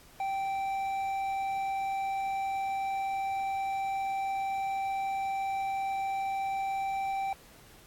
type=tone with hard clipping; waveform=sine; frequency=780 Hz; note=G5; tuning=9 cents flat; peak=-31 dBFS; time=0.2-7.33 s; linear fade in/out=2 ms; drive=6 dB; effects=pink hiss -56 dBFS RMS until 7.86 s + AAC 64 kbps